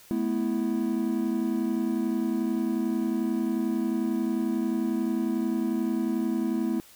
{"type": "chord", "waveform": "triangle", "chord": "A suspended second", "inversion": "none", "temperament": "equal with one note detuned", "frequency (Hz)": [215.7, 246.9, 329.6], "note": ["A3", "B3", "E4"], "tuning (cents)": [-34, 0, 0], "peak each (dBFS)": -27, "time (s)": [0.11, 6.8], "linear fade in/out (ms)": 0, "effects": ["white hiss -53 dBFS RMS until 6.95 s"]}